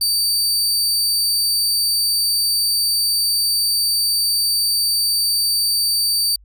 sawtooth tone, 4617 Hz, D8, 30 cents flat, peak -13 dBFS, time 0.01-6.36 s, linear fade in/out 5 ms, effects added 50 Hz sine -45 dBFS peak until 6.44 s

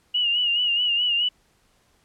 sine tone with vibrato, 2876 Hz, F#7, 50 cents flat, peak -19 dBFS, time 0.14-1.29 s, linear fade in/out 10 ms, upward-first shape sine, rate 4.7 Hz, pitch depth 58 cents each way, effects pink hiss -63 dBFS RMS until 2.04 s + low-pass 11000 Hz 12 dB/octave

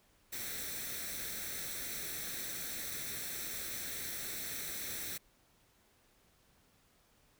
white noise with comb filter, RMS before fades -41 dBFS, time 0.32-5.18 s, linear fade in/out 10 ms, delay 0.51 ms, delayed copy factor +0.65, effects pink hiss -69 dBFS RMS until 7.39 s

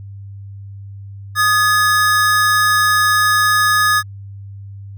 square tone pair together, 1238.2 / 1700 Hz, D#6 / G#6, -9 / +40 cents, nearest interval perfect fourth, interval 549 cents, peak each -15 dBFS, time 1.35-4.03 s, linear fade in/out 50 ms, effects added 99 Hz sine -30 dBFS peak until 4.97 s

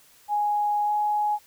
sine tone with pitch glide, 830.6 to 837.3 Hz, G#5 to G#5, 0 to +14 cents, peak -21 dBFS, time 0.28-1.39 s, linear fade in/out 50 ms, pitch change +14 cents, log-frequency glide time 0.85-0.91 s, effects white hiss -56 dBFS RMS until 1.46 s

